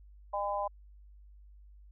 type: harmonic tone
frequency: 202.4 Hz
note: G#3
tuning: 44 cents flat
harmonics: 3 / 4 / 5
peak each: -35 / -35 / -35 dBFS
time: 0.33-0.68 s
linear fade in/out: 10 ms
effects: added 50 Hz sine -52 dBFS peak until 1.91 s